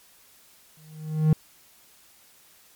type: tone with exponential growth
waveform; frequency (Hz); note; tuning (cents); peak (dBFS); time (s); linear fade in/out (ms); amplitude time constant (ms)
triangle; 155.56; D#3; 0; -11; 0.77-1.33; 2; 120
effects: white hiss -56 dBFS RMS until 2.75 s + MP3 96 kbps